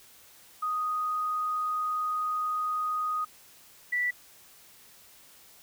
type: tone pair in turn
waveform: sine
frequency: 1244.5 / 1963.6 Hz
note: D#6 / B6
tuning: 0 / -10 cents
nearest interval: minor sixth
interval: 790 cents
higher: second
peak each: -27 / -25 dBFS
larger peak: second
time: 0.62-3.25 / 3.92-4.11 s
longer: first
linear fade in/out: 10 ms
effects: white hiss -55 dBFS RMS until 5.62 s